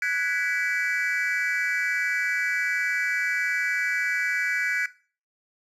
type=chord; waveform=triangle; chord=G# half-diminished seventh; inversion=third; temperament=equal with one note detuned; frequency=1480 / 1661.2 / 1975.5 / 2297 Hz; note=F#6 / G#6 / B6 / D7; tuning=0 / 0 / 0 / -39 cents; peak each=-27 dBFS; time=0.02-4.86 s; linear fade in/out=2 ms; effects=noise-tail reverb RT60 0.4 s tail -18 dB re dry + tanh soft clip ceiling -14 dBFS